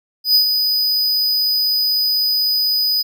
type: tone with ADSR envelope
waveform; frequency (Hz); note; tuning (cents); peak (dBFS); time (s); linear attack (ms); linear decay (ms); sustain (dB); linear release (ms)
square; 4978; D#8; 0; -9; 0.24-3.03; 110; 99; -6; 19
effects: none